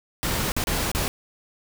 pink noise with dropouts, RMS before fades -25 dBFS, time 0.23-1.08 s, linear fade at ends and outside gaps 0 ms, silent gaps 0.519-0.565 / 0.639-0.671 / 0.916-0.949 s, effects none

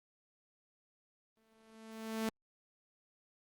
sawtooth tone with exponential growth, 221.9 Hz, A3, 15 cents sharp, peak -28 dBFS, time 1.37-2.29 s, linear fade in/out 2 ms, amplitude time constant 200 ms, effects Opus 32 kbps

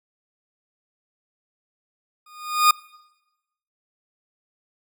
40% pulse tone with exponential growth, 1227 Hz, D#6, 25 cents flat, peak -9 dBFS, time 2.26-2.71 s, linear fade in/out 5 ms, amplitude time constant 96 ms, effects noise-tail reverb RT60 1.0 s tail -23 dB re dry

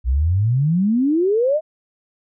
sine exponential sweep, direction up, 58.27 to 645 Hz, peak -14 dBFS, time 0.04-1.61 s, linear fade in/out 50 ms, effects none

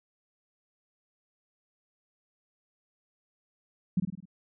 sine tone with echo, 182.7 Hz, F#3, 22 cents flat, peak -21 dBFS, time 3.97-4 s, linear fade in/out 5 ms, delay 51 ms, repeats 5, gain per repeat -5 dB, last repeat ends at 4.255 s, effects none

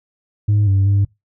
sine tone with pitch steps, 103.9 / 97.5 / 100 Hz, G#2 / G2 / G2, +1 / -9 / +35 cents, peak -9 dBFS, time 0.48-1.05 s, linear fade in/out 10 ms, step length 190 ms, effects noise-tail reverb RT60 0.2 s tail -24 dB re dry + tanh soft clip ceiling -10 dBFS

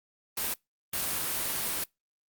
white noise bursts at uneven times, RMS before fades -31 dBFS, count 2, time 0.37-0.54 / 0.93-1.84 s, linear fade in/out 5 ms, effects noise-tail reverb RT60 0.2 s tail -26 dB re dry + Opus 32 kbps

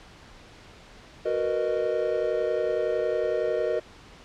triangle chord, B major seventh, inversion second, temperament just, 370.4 / 463 / 493.9 / 617.4 Hz, F#4 / A#4 / B4 / D#5, +2 / -12 / 0 / -14 cents, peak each -29 / -26 / -29 / -26 dBFS, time 1.25-3.8 s, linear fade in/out 10 ms, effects pink hiss -49 dBFS RMS until 4.24 s + low-pass 5000 Hz 12 dB/octave

